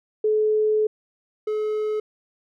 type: tone pair in turn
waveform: sine / triangle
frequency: 429.4 / 427.8 Hz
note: A4 / A4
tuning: -42 / -49 cents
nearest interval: unison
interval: 7 cents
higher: first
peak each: -17 / -20 dBFS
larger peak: first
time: 0.24-0.87 / 1.47-2 s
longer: first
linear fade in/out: 5 ms
effects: none